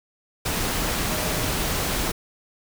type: tone in noise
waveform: sine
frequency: 622.3 Hz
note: D#5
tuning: in tune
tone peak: -35 dBFS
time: 1.08-1.57 s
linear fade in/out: 10 ms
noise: pink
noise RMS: -25 dBFS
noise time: 0.45-2.12 s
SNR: -13 dB
effects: none